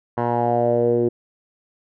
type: tone with low-pass filter sweep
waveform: 10% pulse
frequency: 119.4 Hz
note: A#2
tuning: 42 cents sharp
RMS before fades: -19 dBFS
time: 0.17-1.09 s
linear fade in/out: 10 ms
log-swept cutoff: 1100 to 380 Hz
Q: 4.7
effects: none